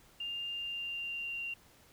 sine tone with pitch glide, 2802 to 2767 Hz, F7 to F7, +5 to -17 cents, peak -36 dBFS, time 0.2-1.54 s, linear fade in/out 5 ms, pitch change -22 cents, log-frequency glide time 0.51-1.43 s, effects pink hiss -62 dBFS RMS until 1.92 s

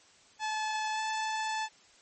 sawtooth tone with pitch glide, 864 to 873 Hz, A5 to A5, -32 to -14 cents, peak -27 dBFS, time 0.39-1.69 s, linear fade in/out 50 ms, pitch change +18 cents, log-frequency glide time 0.93-1 s, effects white hiss -60 dBFS RMS until 2.01 s + MP3 32 kbps

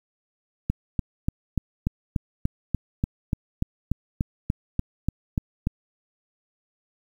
click train, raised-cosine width 5 ms, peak -10 dBFS, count 18, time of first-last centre 0.7-5.671 s, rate 3.42 Hz, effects 8-bit

